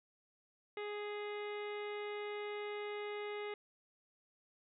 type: harmonic tone with a mistuned harmonic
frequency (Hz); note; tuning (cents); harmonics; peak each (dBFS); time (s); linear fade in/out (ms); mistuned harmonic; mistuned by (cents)
415.3; G#4; 0; 1 / 2 / 3 / 4 / 5 / 6 / 7 / 8 / 9; -41 / -50 / -52 / -57 / -49 / -58 / -57 / -61 / -61; 0.77-3.54; 2; 8; +30
effects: none